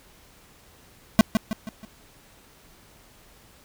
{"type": "tone with echo", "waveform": "square", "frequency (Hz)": 219, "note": "A3", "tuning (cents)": -8, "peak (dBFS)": -11, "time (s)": [1.19, 1.21], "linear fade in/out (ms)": 0, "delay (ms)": 160, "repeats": 4, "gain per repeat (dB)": -7, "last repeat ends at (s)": 1.85, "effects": ["pink hiss -54 dBFS RMS until 3.64 s"]}